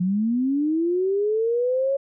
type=linear sweep; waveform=sine; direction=up; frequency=174.5 to 556 Hz; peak=-19 dBFS; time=0-1.97 s; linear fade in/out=10 ms; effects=none